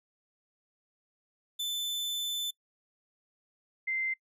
40% pulse / sine tone pair in turn, 3520 / 2081 Hz, A7 / C7, 0 / -10 cents, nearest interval major sixth, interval 910 cents, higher first, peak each -30 / -29 dBFS, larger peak second, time 1.59-2.51 / 3.87-4.14 s, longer first, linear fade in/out 10 ms, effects noise-tail reverb RT60 0.1 s tail -25 dB re dry

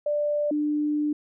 sine tone pair in turn, 590 / 298 Hz, D5 / D4, +8 / +25 cents, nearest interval octave, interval 1183 cents, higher first, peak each -22 dBFS, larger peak neither, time 0.06-0.51 / 0.51-1.13 s, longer second, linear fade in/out 5 ms, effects none

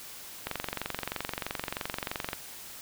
click train, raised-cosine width 0.3 ms, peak -15 dBFS, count 44, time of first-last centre 0.47-2.331 s, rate 23.1 Hz, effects white hiss -45 dBFS RMS until 2.81 s

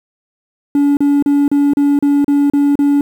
triangle tone bursts, 285.4 Hz, D4, 49 cents flat, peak -6 dBFS, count 9, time 0.75-3.01 s, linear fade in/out 2 ms, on 220 ms, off 35 ms, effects tanh soft clip ceiling -2 dBFS + 7-bit

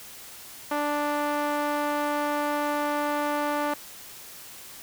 sawtooth tone with band-pass filter, 293.7 Hz, D4, in tune, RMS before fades -27 dBFS, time 0.71-3.74 s, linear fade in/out 5 ms, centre 960 Hz, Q 1.1, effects white hiss -44 dBFS RMS until 4.82 s

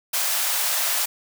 white high-pass noise, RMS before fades -23 dBFS, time 0.13-1.06 s, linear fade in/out 10 ms, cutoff 560 Hz, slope 48 dB/octave, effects none

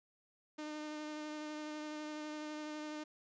sawtooth tone with vibrato, 303.6 Hz, D#4, 42 cents flat, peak -38 dBFS, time 0.58-3.04 s, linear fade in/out 10 ms, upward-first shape sine, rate 12 Hz, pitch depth 13 cents each way, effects resampled to 16000 Hz

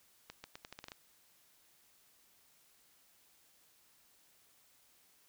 accelerating click train, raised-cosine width 0.2 ms, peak -29 dBFS, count 9, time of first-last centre 0.3-0.919 s, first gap 140 ms, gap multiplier 0.82, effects white hiss -68 dBFS RMS until 5.28 s

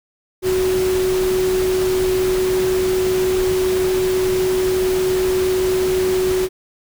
sine tone in noise, 371.9 Hz, F#4, 9 cents sharp, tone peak -15 dBFS, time 0.42-6.49 s, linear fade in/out 50 ms, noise pink, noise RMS -27 dBFS, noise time 0.42-6.49 s, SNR +9 dB, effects none

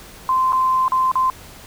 sine tone with dropouts, 1038 Hz, C6, 14 cents flat, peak -14 dBFS, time 0.29-1.3 s, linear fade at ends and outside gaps 1 ms, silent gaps 0.523-0.53 / 0.881-0.92 / 1.116-1.155 s, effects pink hiss -41 dBFS RMS until 1.66 s

